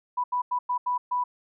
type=tone bursts at uneven times; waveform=sine; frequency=987.8 Hz; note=B5; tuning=in tune; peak=-23 dBFS; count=6; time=0.17-0.24 / 0.32-0.42 / 0.51-0.59 / 0.69-0.78 / 0.86-0.98 / 1.11-1.24 s; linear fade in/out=10 ms; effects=none